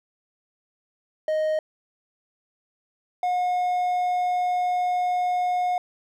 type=tone pair in turn; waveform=triangle; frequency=622.3 / 721.3 Hz; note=D#5 / F#5; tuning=0 / -44 cents; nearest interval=minor third; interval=256 cents; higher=second; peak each=-19 dBFS; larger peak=neither; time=1.28-1.59 / 3.23-5.78 s; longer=second; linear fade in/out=2 ms; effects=none